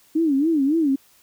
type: tone with vibrato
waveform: sine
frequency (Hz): 298.9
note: D4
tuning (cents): +31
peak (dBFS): -16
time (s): 0.15-0.96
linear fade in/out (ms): 10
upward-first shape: sine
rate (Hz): 3.6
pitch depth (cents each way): 190
effects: white hiss -56 dBFS RMS until 1.22 s